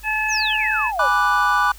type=harmonic tone; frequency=862 Hz; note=A5; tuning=36 cents flat; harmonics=1 / 2 / 3; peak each=-25 / -23 / -22 dBFS; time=0.03-0.92 s; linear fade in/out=50 ms
type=exponential sweep; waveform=sine; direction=down; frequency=6880 to 481.8 Hz; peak=-22 dBFS; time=0.28-1.09 s; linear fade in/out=50 ms
type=chord; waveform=triangle; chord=G# half-diminished seventh; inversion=none; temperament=equal with one note detuned; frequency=827.3 / 987.8 / 1174.7 / 1480 Hz; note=G#5 / B5 / D6 / F#6; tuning=-7 / 0 / 0 / 0 cents; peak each=-21 / -20 / -17 / -18 dBFS; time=0.99-1.72 s; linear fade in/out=5 ms
effects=added 50 Hz sine -40 dBFS peak until 1.78 s + white hiss -46 dBFS RMS until 1.78 s